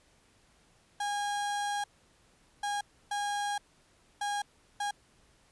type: tone bursts at uneven times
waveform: 35% pulse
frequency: 818 Hz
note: G#5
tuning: 26 cents flat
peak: -29 dBFS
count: 5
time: 1-1.84 / 2.63-2.81 / 3.11-3.58 / 4.21-4.42 / 4.8-4.91 s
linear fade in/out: 5 ms
effects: pink hiss -65 dBFS RMS until 5.51 s + resampled to 24000 Hz